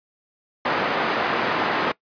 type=band-pass noise; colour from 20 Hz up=white; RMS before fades=-23 dBFS; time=0.65-1.92 s; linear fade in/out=5 ms; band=210 to 1500 Hz; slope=12 dB/octave; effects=noise-tail reverb RT60 0.1 s tail -21 dB re dry + resampled to 11025 Hz